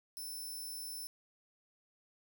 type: tone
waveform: 5% pulse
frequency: 5320 Hz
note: E8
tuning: 15 cents sharp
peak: -36 dBFS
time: 0.17-1.07 s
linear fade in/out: 0 ms
effects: none